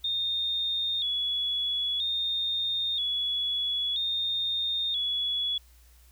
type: tone with vibrato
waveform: sine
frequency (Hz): 3520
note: A7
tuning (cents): 0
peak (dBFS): -26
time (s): 0.04-5.58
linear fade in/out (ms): 5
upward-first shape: square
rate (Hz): 0.51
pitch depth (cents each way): 67
effects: added 60 Hz sine -54 dBFS peak until 6.11 s + white hiss -62 dBFS RMS until 6.11 s